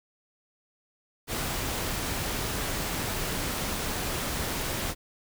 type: noise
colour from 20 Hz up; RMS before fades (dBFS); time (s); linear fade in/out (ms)
pink; -31; 1.27-4.95; 50
effects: none